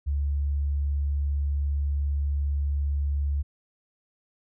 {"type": "tone", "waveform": "sine", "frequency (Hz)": 71.3, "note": "C#2", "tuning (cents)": 49, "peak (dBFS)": -23, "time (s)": [0.06, 3.43], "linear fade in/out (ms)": 20, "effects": []}